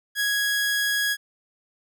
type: tone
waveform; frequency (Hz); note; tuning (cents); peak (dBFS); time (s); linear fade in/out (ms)
sawtooth; 1661.2; G#6; 0; -18; 0.15-1.17; 50
effects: none